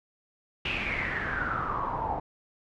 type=noise with low-pass filter sweep; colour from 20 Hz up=pink; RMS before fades=-31 dBFS; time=0.65-2.2 s; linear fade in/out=5 ms; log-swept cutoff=2800 to 800 Hz; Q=8.3; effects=none